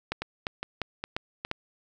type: two click trains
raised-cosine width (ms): 0.3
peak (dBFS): -16 / -13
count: 4 / 5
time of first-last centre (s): 0.22-1.45 / 0.12-1.514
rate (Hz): 2.44 / 2.87
effects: none